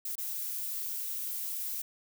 violet noise with dropouts, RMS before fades -36 dBFS, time 0.05-1.82 s, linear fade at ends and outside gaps 5 ms, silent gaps 0.155-0.18 s, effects none

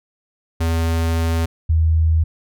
square / sine tone pair in turn, 82.41 / 80.3 Hz, E2 / E2, 0 / -45 cents, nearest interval unison, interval 45 cents, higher first, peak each -17 / -12 dBFS, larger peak second, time 0.6-1.46 / 1.69-2.24 s, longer first, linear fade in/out 10 ms, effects none

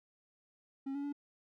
triangle tone with pitch steps, 271.6 / 282.7 / 286.8 Hz, C#4 / C#4 / D4, -35 / +34 / -41 cents, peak -34 dBFS, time 0.86-1.127 s, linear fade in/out 10 ms, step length 89 ms, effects none

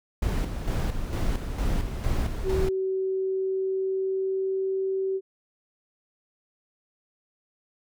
brown noise with tremolo, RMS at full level -25 dBFS, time 0.22-2.69 s, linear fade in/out 5 ms, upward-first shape square, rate 2.2 Hz, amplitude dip 50%
sine tone with pitch glide, 380 to 383.5 Hz, F#4 to G4, +46 to -38 cents, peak -24 dBFS, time 2.43-5.21 s, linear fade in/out 50 ms, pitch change +16 cents, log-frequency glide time 2.87-4.85 s
effects none

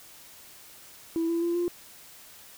sine tone with pitch steps, 330 / 336.2 / 342.4 / 348.8 Hz, E4 / E4 / F4 / F4, +2 / +34 / -34 / -2 cents, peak -23 dBFS, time 1.16-1.68 s, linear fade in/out 0 ms, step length 130 ms, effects tanh soft clip ceiling -21 dBFS + white hiss -50 dBFS RMS until 2.57 s

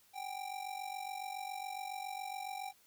square ring-modulated tone, 784 Hz, G5, in tune, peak -38 dBFS, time 0.13-2.73 s, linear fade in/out 50 ms, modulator 23.6 Hz, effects white hiss -67 dBFS RMS until 2.86 s

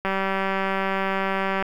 click train, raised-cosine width 0.5 ms, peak -10 dBFS, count 305, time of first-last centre 0.05-1.625 s, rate 193 Hz, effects 8-bit

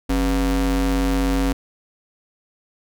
square ring-modulated tone, 111.9 Hz, A2, 30 cents sharp, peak -15 dBFS, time 0.09-1.53 s, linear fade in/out 10 ms, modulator 160 Hz, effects none

